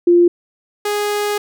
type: tone pair in turn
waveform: sine / sawtooth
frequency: 348.1 / 414.3 Hz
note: F4 / G#4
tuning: -6 / -4 cents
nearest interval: minor third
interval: 302 cents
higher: second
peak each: -7 / -13 dBFS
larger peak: first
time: 0.07-0.28 / 0.85-1.38 s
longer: second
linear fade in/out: 5 ms
effects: none